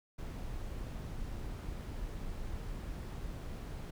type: noise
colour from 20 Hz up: brown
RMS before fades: -41 dBFS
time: 0.18-3.91 s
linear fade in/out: 10 ms
effects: none